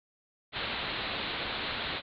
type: low-pass noise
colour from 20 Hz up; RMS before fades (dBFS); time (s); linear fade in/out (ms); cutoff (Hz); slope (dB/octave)
white; -35; 0.52-2.02; 50; 4200; 96
effects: none